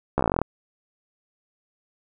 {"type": "slowing click train", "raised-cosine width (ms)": 1, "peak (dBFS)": -7, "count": 13, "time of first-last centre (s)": [0.18, 0.416], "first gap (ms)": 14, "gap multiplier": 1.06, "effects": []}